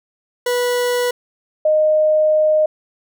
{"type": "tone pair in turn", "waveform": ["40% pulse", "sine"], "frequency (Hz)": [489.9, 617.2], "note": ["B4", "D#5"], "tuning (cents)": [-14, -14], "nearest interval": "major third", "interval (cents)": 400, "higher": "second", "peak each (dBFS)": [-15, -11], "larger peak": "second", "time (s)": [[0.46, 1.11], [1.65, 2.66]], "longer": "second", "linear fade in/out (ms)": 5, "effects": []}